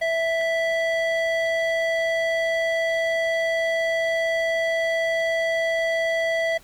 square tone with band-pass filter, 659 Hz, E5, 1 cent flat, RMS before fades -23 dBFS, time 0.01-6.58 s, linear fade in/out 10 ms, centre 1400 Hz, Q 1.9, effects pink hiss -52 dBFS RMS until 6.63 s + Opus 24 kbps

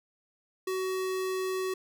square tone, 375.3 Hz, F#4, 25 cents sharp, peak -30 dBFS, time 0.67-1.74 s, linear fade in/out 5 ms, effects none

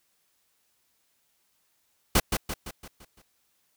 pink noise with echo, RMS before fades -20 dBFS, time 2.15-2.2 s, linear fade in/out 5 ms, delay 170 ms, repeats 6, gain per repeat -6 dB, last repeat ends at 3.22 s, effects white hiss -71 dBFS RMS until 3.76 s

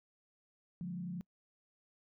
sine tone with frequency modulation, 177.5 Hz, F3, 28 cents sharp, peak -38 dBFS, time 0.81-1.21 s, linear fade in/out 0 ms, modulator 30.6 Hz, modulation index 0.74, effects noise-tail reverb RT60 0.1 s tail -26 dB re dry

